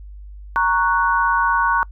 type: chord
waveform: sine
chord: F# major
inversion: first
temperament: equal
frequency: 932.3 / 1108.7 / 1480 Hz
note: A#5 / C#6 / F#6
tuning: 0 / 0 / 0 cents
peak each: -19 dBFS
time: 0.56-1.83 s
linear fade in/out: 0 ms
effects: noise-tail reverb RT60 0.1 s tail -26 dB re dry + added 50 Hz sine -34 dBFS peak until 1.91 s